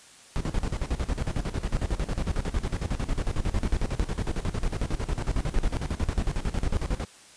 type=noise with tremolo; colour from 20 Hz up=brown; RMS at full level=-25 dBFS; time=0.36-7.05 s; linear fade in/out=0 ms; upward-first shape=square; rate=11 Hz; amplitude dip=80%; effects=white hiss -51 dBFS RMS until 7.36 s + resampled to 22050 Hz